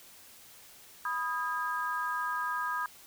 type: chord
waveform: sine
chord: G# minor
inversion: first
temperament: equal with one note detuned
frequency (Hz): 987.8 / 1244.5 / 1622.3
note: B5 / D#6 / G#6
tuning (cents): 0 / 0 / -41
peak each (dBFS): -35 / -34 / -35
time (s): 1.05-2.86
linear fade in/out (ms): 2
effects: white hiss -54 dBFS RMS until 3.06 s